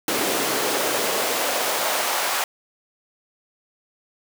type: noise with high-pass filter sweep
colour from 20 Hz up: pink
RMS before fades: -23 dBFS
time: 0.08-2.44 s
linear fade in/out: 2 ms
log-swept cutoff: 300 to 780 Hz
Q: 1.4
effects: none